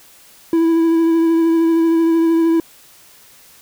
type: tone with vibrato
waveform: triangle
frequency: 329.6 Hz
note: E4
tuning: in tune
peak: -9 dBFS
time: 0.53-2.6 s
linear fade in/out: 2 ms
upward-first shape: triangle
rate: 13 Hz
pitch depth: 22 cents each way
effects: white hiss -46 dBFS RMS until 3.61 s